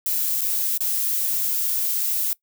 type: noise with dropouts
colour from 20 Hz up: violet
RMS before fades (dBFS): -23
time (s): 0.06-2.33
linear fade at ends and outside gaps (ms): 1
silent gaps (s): 0.41-0.415 / 0.776-0.806
effects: noise-tail reverb RT60 0.1 s tail -21 dB re dry